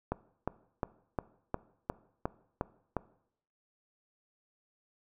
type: click train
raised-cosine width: 1 ms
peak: -17 dBFS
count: 9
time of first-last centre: 0.12-2.967 s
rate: 2.81 Hz
effects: noise-tail reverb RT60 0.7 s tail -19 dB re dry